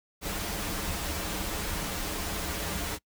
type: noise with comb filter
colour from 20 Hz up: pink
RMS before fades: -33 dBFS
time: 0.21-2.99 s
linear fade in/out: 50 ms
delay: 8 ms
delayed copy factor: -0.7
effects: noise-tail reverb RT60 0.1 s tail -24 dB re dry